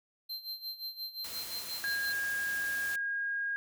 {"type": "tone with tremolo", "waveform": "square", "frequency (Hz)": 4133, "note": "C8", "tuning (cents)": -22, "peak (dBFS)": -36, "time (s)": [0.29, 2.13], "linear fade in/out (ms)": 10, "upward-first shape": "sine", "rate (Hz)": 5.7, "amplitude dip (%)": 80}
{"type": "noise", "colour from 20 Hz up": "white", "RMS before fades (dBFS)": -43, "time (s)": [1.24, 2.96], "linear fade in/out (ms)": 5}
{"type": "tone", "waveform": "sine", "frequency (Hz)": 1629, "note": "G#6", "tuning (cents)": -34, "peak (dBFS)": -31, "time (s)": [1.84, 3.56], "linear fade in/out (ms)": 0}
{"effects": []}